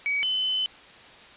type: tone pair in turn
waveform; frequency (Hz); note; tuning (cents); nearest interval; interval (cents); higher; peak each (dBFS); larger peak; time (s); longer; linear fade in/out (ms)
sine; 2268 / 3035; C#7 / F#7; +39 / +43; perfect fourth; 504; second; -23; neither; 0.06-0.23 / 0.23-0.66; second; 0
effects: white hiss -48 dBFS RMS until 1.36 s + resampled to 8000 Hz